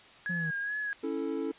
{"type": "tone with vibrato", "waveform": "sine", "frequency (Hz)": 1661.2, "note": "G#6", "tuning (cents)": 0, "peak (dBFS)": -31, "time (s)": [0.26, 0.93], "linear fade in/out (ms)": 0, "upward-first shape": "sine", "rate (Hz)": 2.4, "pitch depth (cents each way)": 46}
{"type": "exponential sweep", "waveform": "triangle", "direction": "down", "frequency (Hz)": [180.1, 155.3], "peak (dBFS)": -31, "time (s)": [0.29, 0.51], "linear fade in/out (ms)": 10}
{"type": "chord", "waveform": "triangle", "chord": "A major", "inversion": "first", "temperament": "equal", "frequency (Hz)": [277.2, 329.6, 440], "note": ["C#4", "E4", "A4"], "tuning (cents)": [0, 0, 0], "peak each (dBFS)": -33, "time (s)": [1.03, 1.52], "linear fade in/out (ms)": 10}
{"effects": ["white hiss -54 dBFS RMS until 1.58 s", "resampled to 8000 Hz"]}